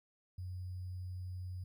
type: tone with sample-and-hold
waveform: sine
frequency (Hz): 91.2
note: F#2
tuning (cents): -24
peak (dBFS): -40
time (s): 0.38-1.64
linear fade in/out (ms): 5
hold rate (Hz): 4900
effects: none